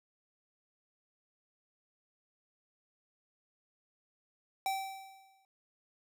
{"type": "tone with exponential decay", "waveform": "square", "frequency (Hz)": 774, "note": "G5", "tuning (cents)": -22, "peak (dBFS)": -30, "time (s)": [4.66, 5.45], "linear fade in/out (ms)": 1, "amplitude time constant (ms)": 170, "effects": []}